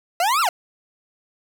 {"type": "exponential two-way sweep", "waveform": "40% pulse", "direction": "up then down", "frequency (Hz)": [659.3, 1408, 659.3], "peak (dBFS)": -16, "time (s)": [0.2, 0.49], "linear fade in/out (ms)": 2, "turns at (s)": 0.41, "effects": []}